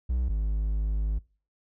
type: tone pair in turn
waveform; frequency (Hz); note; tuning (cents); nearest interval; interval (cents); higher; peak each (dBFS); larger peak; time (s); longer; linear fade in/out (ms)
triangle; 61.8 / 52.16; B1 / G#1; +2 / +8; minor third; 294; first; -22; neither; 0.09-0.29 / 0.29-1.19; second; 10
effects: noise-tail reverb RT60 0.4 s tail -24 dB re dry